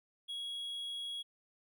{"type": "tone", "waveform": "triangle", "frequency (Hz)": 3322, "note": "G#7", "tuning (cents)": 0, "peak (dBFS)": -37, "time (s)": [0.28, 1.23], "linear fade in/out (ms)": 20, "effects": []}